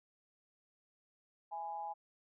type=tone with amplitude modulation; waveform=sine; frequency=830 Hz; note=G#5; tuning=1 cent flat; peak=-36 dBFS; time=1.51-1.94 s; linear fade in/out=20 ms; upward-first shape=sine; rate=167 Hz; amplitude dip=70%; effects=none